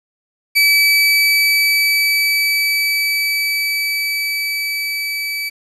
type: tone with level ramp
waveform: 30% pulse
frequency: 2300 Hz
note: D7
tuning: 37 cents flat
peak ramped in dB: -7 to -18 dBFS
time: 0.55-5.5 s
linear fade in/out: 20 ms
effects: resampled to 32000 Hz + 8-bit